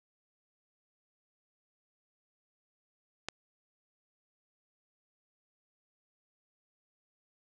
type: click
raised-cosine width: 0.2 ms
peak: -17 dBFS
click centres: 3.286 s
effects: resampled to 22050 Hz + 8-bit